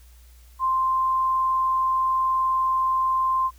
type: tone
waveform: sine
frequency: 1046.5 Hz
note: C6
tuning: in tune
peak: -19 dBFS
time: 0.59-3.51 s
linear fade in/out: 50 ms
effects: added 60 Hz sine -47 dBFS peak until 3.58 s + white hiss -58 dBFS RMS until 3.58 s